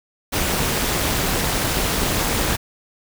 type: noise with amplitude modulation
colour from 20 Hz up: pink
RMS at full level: -18 dBFS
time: 0.32-2.57 s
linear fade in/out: 20 ms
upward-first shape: sine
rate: 218 Hz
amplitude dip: 65%
effects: none